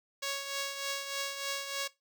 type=tone with tremolo; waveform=5% pulse; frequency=554.4 Hz; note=C#5; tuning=in tune; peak=-20 dBFS; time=0.22-1.88 s; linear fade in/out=10 ms; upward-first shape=triangle; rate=3.3 Hz; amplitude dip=60%; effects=noise-tail reverb RT60 0.2 s tail -19 dB re dry